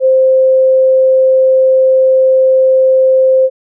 sine tone, 523.3 Hz, C5, in tune, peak -5 dBFS, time 0-3.5 s, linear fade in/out 50 ms, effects none

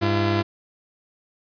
sawtooth tone pair together, 101.02 / 339.8 Hz, G#2 / F4, -47 / -47 cents, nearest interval octave + major sixth, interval 2100 cents, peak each -18 dBFS, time 0.01-0.43 s, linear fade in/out 20 ms, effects resampled to 11025 Hz

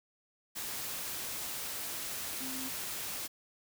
sine tone in noise, 261.6 Hz, C4, in tune, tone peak -42 dBFS, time 2.4-2.7 s, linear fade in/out 20 ms, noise white, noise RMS -39 dBFS, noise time 0.55-3.28 s, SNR -6 dB, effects none

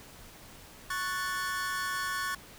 45% pulse chord, F# minor, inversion second, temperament equal, 1108.7 / 1480 / 1760 Hz, C#6 / F#6 / A6, 0 / 0 / 0 cents, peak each -35 / -36 / -36 dBFS, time 0.9-2.35 s, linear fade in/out 5 ms, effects pink hiss -51 dBFS RMS until 2.58 s

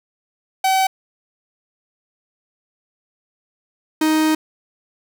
45% pulse tone pair in turn, 763 / 312.4 Hz, G5 / D#4, -47 / +7 cents, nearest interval octave + minor third, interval 1546 cents, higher first, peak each -14 dBFS, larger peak neither, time 0.64-0.87 / 4.01-4.35 s, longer second, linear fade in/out 5 ms, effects none

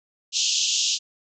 white band-pass noise, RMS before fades -23 dBFS, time 0.32-0.99 s, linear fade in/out 50 ms, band 2700 to 7100 Hz, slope 96 dB/octave, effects none

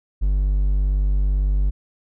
triangle tone, 48.96 Hz, G1, 1 cent flat, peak -14 dBFS, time 0.21-1.71 s, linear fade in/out 20 ms, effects none

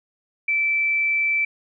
sine tone, 2325 Hz, D7, 18 cents flat, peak -18 dBFS, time 0.48-1.45 s, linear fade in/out 5 ms, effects none

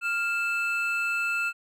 triangle tone pair together, 1396.9 / 2637 Hz, F6 / E7, 0 / 0 cents, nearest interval major seventh, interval 1100 cents, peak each -26 dBFS, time 0.01-1.53 s, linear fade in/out 50 ms, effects none

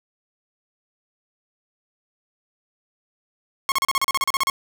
sawtooth tone bursts, 1087 Hz, C#6, 34 cents flat, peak -14 dBFS, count 13, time 3.69-4.499 s, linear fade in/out 0 ms, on 29 ms, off 36 ms, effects none

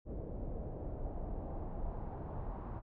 brown noise with low-pass filter sweep, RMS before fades -41 dBFS, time 0.05-2.82 s, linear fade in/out 50 ms, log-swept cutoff 530 to 1000 Hz, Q 2.3, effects none

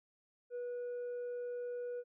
sine tone with tanh clipping, 487.1 Hz, B4, 24 cents flat, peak -39 dBFS, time 0.5-2.04 s, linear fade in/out 50 ms, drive 2 dB, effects none

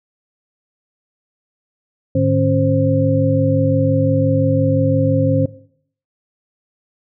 sine tone cluster, 105.2 / 151 / 272.7 / 525 Hz, G#2 / D3 / C#4 / C5, +23 / +48 / -28 / +6 cents, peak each -18 dBFS, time 2.15-5.46 s, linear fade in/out 5 ms, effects noise-tail reverb RT60 0.6 s tail -18 dB re dry

